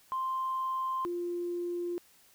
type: tone pair in turn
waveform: sine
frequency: 1046.5 / 349.2 Hz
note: C6 / F4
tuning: 0 / 0 cents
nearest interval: octave + perfect fifth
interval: 1900 cents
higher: first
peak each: -29 / -31 dBFS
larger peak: first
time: 0.12-1.05 / 1.05-1.98 s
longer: neither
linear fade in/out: 0 ms
effects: tanh soft clip ceiling -25 dBFS + white hiss -62 dBFS RMS until 2.34 s